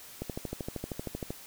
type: click train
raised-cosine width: 2 ms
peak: -21 dBFS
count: 15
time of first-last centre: 0.22-1.305 s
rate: 12.9 Hz
effects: white hiss -49 dBFS RMS until 1.46 s